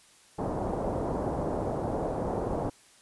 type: low-pass noise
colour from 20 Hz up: white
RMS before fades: -31 dBFS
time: 0.38-2.7 s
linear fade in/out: 10 ms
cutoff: 760 Hz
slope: 24 dB/octave
effects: white hiss -58 dBFS RMS until 3.01 s + resampled to 24000 Hz